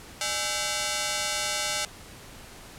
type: ring-modulated tone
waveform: 5% pulse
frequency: 718 Hz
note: F5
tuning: 48 cents sharp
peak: -12 dBFS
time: 0.21-1.85 s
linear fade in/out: 2 ms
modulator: 115 Hz
effects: pink hiss -46 dBFS RMS until 2.78 s + low-pass 12000 Hz 12 dB/octave